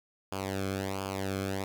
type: tone with flanger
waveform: sawtooth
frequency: 96.8 Hz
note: G2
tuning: 21 cents flat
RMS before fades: -34 dBFS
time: 0.32-1.64 s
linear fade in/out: 0 ms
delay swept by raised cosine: 0.51 to 1.08 ms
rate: 1.4 Hz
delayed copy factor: -0.8
effects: none